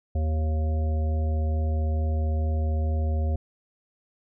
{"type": "harmonic tone with a mistuned harmonic", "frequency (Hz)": 77.78, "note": "D#2", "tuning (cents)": 0, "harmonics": [1, 3, 5, 7, 9], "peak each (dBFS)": [-22, -37, -41, -39, -41], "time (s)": [0.15, 3.36], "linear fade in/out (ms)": 5, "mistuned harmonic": 3, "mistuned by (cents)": 17, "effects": []}